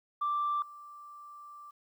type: tone with level steps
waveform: sine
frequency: 1175 Hz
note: D6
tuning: 1 cent sharp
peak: -27 / -46 dBFS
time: 0.21-1.71 s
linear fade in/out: 10 ms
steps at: 0.62 s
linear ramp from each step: 2 ms
effects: tanh soft clip ceiling -24 dBFS + 11-bit